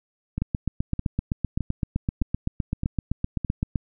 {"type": "two click trains", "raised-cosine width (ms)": 5, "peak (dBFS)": [-11, -14], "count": [27, 6], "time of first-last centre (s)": [[0.42, 3.758], [0.38, 3.447]], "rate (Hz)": [7.79, 1.63], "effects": []}